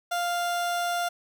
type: tone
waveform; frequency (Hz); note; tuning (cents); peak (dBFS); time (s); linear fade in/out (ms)
30% pulse; 698.5; F5; 0; -23; 0.11-1.09; 10
effects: none